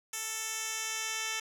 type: tone with band-pass filter sweep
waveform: 10% pulse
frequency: 441.7 Hz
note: A4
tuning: 7 cents sharp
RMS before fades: -36 dBFS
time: 0.13-1.4 s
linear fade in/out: 5 ms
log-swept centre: 8300 to 4700 Hz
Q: 1.1
effects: none